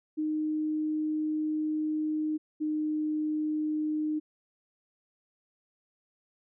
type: tone pair in turn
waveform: sine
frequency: 308.2 / 306.4 Hz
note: D#4 / D#4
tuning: -16 / -27 cents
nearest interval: unison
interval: 11 cents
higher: first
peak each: -27 dBFS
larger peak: neither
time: 0.17-2.38 / 2.6-4.2 s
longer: first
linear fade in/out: 20 ms
effects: none